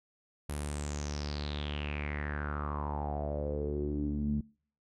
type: tone with low-pass filter sweep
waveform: sawtooth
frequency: 73.42 Hz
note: D2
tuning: in tune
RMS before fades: -35 dBFS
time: 0.49-4.41 s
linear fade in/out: 5 ms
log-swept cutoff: 11000 to 200 Hz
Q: 6.6
effects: noise-tail reverb RT60 0.5 s tail -26 dB re dry